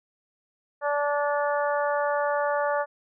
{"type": "harmonic tone", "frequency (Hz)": 290, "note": "D4", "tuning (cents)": -22, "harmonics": [2, 3, 4, 5, 6], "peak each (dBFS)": [-25, -29, -31, -33, -35], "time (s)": [0.81, 2.86], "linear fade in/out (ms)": 50, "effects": []}